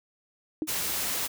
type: tone with exponential decay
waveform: sine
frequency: 311.1 Hz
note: D#4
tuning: in tune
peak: -22 dBFS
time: 0.62-0.69 s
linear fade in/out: 1 ms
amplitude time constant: 15 ms
type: noise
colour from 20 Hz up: white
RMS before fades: -30 dBFS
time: 0.67-1.28 s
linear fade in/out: 20 ms
effects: none